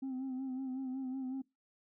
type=tone with vibrato; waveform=sine; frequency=261.6 Hz; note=C4; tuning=in tune; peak=-34 dBFS; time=0.02-1.42 s; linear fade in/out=10 ms; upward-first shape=sine; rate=5.4 Hz; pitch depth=47 cents each way; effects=noise-tail reverb RT60 0.2 s tail -22 dB re dry + tanh soft clip ceiling -35 dBFS